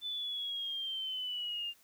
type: linear sweep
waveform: sine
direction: down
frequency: 3520 to 2794 Hz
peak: -35 dBFS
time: 0.01-1.74 s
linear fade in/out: 50 ms
effects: white hiss -65 dBFS RMS until 1.83 s